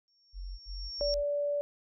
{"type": "tone with exponential growth", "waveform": "sine", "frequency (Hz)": 5500, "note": "F8", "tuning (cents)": -27, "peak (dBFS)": -30, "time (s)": [0.08, 1.14], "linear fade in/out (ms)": 0, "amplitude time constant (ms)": 230}
{"type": "tone bursts", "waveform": "sine", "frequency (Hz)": 45.53, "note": "F#1", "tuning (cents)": -27, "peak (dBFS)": -37, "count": 3, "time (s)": [0.33, 1.24], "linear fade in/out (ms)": 50, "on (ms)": 260, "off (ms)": 65}
{"type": "tone", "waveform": "sine", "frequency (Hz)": 579, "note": "D5", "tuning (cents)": -25, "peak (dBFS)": -28, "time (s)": [1.01, 1.61], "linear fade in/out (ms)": 0}
{"effects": []}